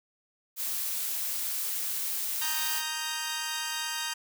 blue noise, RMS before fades -32 dBFS, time 0.56-2.83 s, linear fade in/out 50 ms
10% pulse chord, Eb major, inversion second, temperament equal, 932.3 / 1244.5 / 1568 Hz, Bb5 / Eb6 / G6, 0 / 0 / 0 cents, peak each -26 / -31 / -26 dBFS, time 2.41-4.14 s, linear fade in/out 10 ms
effects none

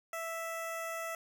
15% pulse tone with notch filter, 659.3 Hz, E5, in tune, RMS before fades -39 dBFS, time 0.13-1.15 s, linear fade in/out 2 ms, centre 4000 Hz, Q 1.2, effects none

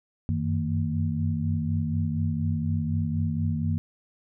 sine tone cluster, 92.3 / 96.4 / 157.2 / 229.3 Hz, F#2 / G2 / D#3 / A#3, -4 / -28 / +18 / -28 cents, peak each -28 / -33 / -28 / -30 dBFS, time 0.29-3.78 s, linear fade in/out 0 ms, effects none

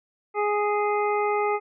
harmonic tone, 415.3 Hz, G#4, in tune, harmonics 1 / 2 / 3 / 5 / 6, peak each -24 / -26 / -29 / -33 / -40 dBFS, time 0.34-1.6 s, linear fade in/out 50 ms, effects none

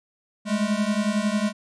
square beating tone pair, 204.2 / 215.2 Hz, G#3 / A3, -29 / -38 cents, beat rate 11 Hz, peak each -25 dBFS, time 0.45-1.53 s, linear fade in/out 50 ms, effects resampled to 22050 Hz

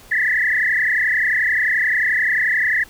sine tone with frequency modulation, 1864.7 Hz, A#6, in tune, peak -15 dBFS, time 0.11-2.84 s, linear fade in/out 10 ms, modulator 31.4 Hz, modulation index 5.2, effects pink hiss -45 dBFS RMS until 2.89 s

